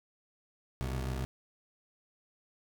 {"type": "tone pair together", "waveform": "25% pulse", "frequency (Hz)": [65.41, 123.47], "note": ["C2", "B2"], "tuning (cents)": [0, 0], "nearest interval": "major seventh", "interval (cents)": 1100, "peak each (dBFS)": [-30, -38], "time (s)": [0.81, 1.25], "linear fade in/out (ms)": 0, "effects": []}